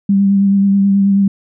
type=tone with vibrato; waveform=sine; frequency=197.7 Hz; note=G3; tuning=15 cents sharp; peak=-8 dBFS; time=0.09-1.28 s; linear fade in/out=5 ms; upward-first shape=sine; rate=9.3 Hz; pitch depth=20 cents each way; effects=none